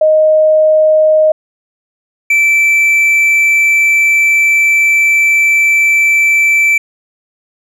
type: tone pair in turn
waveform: sine / triangle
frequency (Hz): 622.3 / 2327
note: D#5 / D7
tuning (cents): 0 / -17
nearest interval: octave + major seventh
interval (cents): 2283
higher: second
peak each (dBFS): -5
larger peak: neither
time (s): 0.01-1.32 / 2.3-6.78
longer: second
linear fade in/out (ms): 5
effects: none